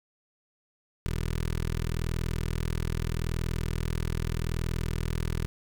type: tone with notch filter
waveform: 15% pulse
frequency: 40.8 Hz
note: E1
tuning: 17 cents flat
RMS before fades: -30 dBFS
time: 1.06-5.46 s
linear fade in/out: 0 ms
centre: 730 Hz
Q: 1.1
effects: none